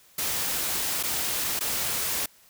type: noise with dropouts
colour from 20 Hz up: white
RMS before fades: -28 dBFS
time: 0.18-2.26 s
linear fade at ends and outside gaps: 5 ms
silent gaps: 1.029-1.034 / 1.593-1.607 s
effects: white hiss -57 dBFS RMS until 2.49 s